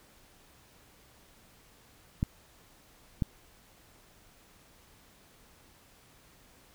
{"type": "clicks", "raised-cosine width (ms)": 5, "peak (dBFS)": -15, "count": 2, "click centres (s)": [2.229, 3.222], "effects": ["pink hiss -60 dBFS RMS until 6.74 s"]}